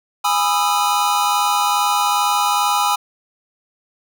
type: chord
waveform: square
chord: E major seventh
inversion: first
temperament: just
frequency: 824.1 / 988.9 / 1236.1 / 1318.5 Hz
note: G#5 / B5 / D#6 / E6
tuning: -14 / +2 / -12 / 0 cents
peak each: -20 / -21 / -22 / -24 dBFS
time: 0.24-2.96 s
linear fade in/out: 10 ms
effects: none